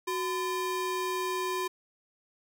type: ring-modulated tone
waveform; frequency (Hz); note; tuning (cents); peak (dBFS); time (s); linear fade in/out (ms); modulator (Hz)
square; 693; F5; -14; -27; 0.07-1.68; 10; 323
effects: none

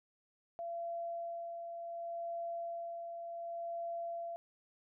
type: tone with tremolo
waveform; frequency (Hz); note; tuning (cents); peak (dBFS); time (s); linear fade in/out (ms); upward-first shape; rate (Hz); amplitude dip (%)
sine; 680; F5; -46; -37; 0.59-4.36; 0; sine; 0.68; 40
effects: none

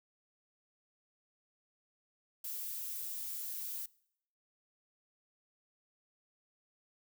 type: noise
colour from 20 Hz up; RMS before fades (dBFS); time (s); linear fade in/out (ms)
violet; -41; 2.44-3.86; 5
effects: noise-tail reverb RT60 0.7 s tail -23 dB re dry

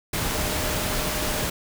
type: tone in noise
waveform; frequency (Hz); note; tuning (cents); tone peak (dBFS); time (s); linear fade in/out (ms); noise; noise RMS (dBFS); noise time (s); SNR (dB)
sine; 610; D#5; -34; -35; 0.34-1.46; 5; pink; -26; 0.13-1.5; -12
effects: none

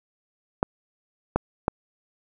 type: clicks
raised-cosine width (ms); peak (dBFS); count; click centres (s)
1; -6; 3; 0.629 / 1.36 / 1.681
effects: none

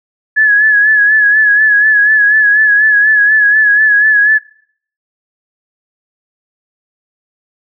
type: tone with vibrato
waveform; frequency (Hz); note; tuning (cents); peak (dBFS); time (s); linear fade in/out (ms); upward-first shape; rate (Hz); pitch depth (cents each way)
sine; 1700; G#6; +40; -5; 0.36-4.39; 20; sine; 4.1; 49
effects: noise-tail reverb RT60 0.6 s tail -22 dB re dry

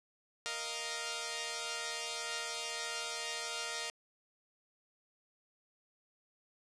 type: chord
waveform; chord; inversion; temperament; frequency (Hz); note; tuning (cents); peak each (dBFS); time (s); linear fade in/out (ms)
5% pulse; Bb suspended fourth; none; equal; 466.2 / 622.3 / 698.5; Bb4 / Eb5 / F5; 0 / 0 / 0; -30 / -31 / -31; 0.46-3.9; 0
effects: resampled to 24000 Hz + 9-bit

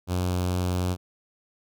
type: tone with notch filter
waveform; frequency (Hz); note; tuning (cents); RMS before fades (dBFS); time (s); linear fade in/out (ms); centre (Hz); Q
sawtooth; 90.3; F#2; -42; -26; 0.07-0.97; 50; 1900; 1.6
effects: none

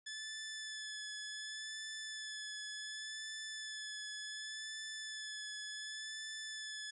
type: tone with vibrato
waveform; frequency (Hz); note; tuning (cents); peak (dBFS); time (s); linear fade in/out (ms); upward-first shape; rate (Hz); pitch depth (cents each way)
15% pulse; 1730; A6; -30; -37; 0.06-6.91; 10; sine; 0.68; 22
effects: resampled to 24000 Hz

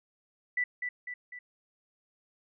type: tone with echo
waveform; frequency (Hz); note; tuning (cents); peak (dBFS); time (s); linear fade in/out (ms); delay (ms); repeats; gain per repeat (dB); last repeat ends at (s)
sine; 1975.5; B6; 0; -26; 0.57-0.64; 5; 250; 3; -5; 1.39
effects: none

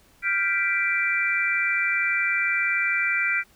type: chord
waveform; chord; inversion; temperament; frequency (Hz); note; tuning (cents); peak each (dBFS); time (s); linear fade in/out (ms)
sine; G dominant seventh; third; equal; 1396.9 / 1568 / 1975.5 / 2349; F6 / G6 / B6 / D7; 0 / 0 / 0 / 0; -28 / -29 / -26 / -24; 0.22-3.44; 50
effects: pink hiss -58 dBFS RMS until 3.55 s

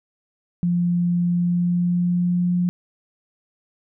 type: tone with pitch glide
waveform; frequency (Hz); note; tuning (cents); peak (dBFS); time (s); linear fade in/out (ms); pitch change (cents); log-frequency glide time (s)
sine; 174.61 to 177.35; F3 to F3; 0 to +27; -17; 0.63-2.69; 0; +27; 1.29-2.56
effects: none

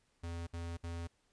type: tone bursts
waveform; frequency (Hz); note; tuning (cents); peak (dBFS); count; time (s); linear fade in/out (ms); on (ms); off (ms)
square; 84.7; E2; +48; -40; 3; 0.23-1.074; 10; 240; 62
effects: pink hiss -75 dBFS RMS until 1.32 s + resampled to 22050 Hz

